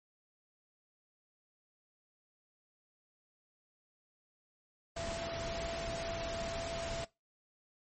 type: tone in noise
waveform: sine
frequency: 670 Hz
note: E5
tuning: 28 cents sharp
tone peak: -39 dBFS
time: 4.96-7.05 s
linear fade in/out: 10 ms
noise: pink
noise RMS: -41 dBFS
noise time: 4.96-7.05 s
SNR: -1 dB
effects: noise-tail reverb RT60 0.2 s tail -20 dB re dry + MP3 32 kbps